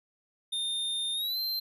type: tone with pitch glide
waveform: square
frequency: 3635 to 4128 Hz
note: A#7 to C8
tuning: -44 to -24 cents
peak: -30 dBFS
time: 0.52-1.6 s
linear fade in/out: 10 ms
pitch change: +220 cents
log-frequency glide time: 1.13-1.39 s
effects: none